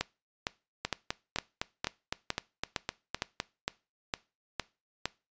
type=two click trains; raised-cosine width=0.2 ms; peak=-13 / -12 dBFS; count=11 / 12; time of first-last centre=0.85-3.401 / 0.01-5.056 s; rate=3.92 / 2.18 Hz; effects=noise-tail reverb RT60 0.3 s tail -21 dB re dry + resampled to 16000 Hz